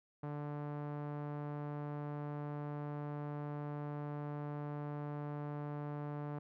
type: tone with low-pass filter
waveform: sawtooth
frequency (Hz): 146.83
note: D3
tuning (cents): 0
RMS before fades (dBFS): -42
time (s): 0.23-6.39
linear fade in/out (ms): 5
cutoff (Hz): 1100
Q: 1.1
effects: none